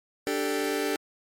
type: chord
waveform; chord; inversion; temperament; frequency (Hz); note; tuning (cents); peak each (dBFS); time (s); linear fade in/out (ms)
sawtooth; D suspended fourth; none; just; 293.7 / 391.6 / 440.5; D4 / G4 / A4; 0 / -2 / +2; -26; 0.27-0.96; 0
effects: MP3 64 kbps